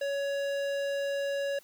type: tone with tanh clipping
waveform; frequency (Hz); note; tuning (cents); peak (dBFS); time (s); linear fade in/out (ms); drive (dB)
sine; 560; C#5; +18; -31; 0.01-1.59; 5; 18
effects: white hiss -59 dBFS RMS until 1.63 s